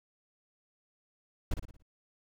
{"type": "noise with echo", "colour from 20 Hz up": "brown", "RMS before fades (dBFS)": -27, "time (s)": [1.51, 1.54], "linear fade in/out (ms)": 5, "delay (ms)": 57, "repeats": 5, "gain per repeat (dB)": -7, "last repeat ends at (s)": 1.825, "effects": []}